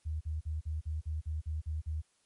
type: tone bursts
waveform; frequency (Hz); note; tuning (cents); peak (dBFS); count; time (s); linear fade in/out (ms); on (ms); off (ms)
sine; 77.78; D#2; 0; -32; 10; 0.05-2.019; 20; 160; 41
effects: white hiss -72 dBFS RMS until 2.25 s + MP3 48 kbps